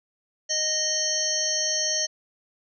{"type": "harmonic tone", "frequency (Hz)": 619, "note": "D#5", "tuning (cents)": -9, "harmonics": [1, 3, 5, 7, 9, 10], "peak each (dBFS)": [-33, -35, -35, -31, -28, -26], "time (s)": [0.49, 2.07], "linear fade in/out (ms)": 20, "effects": []}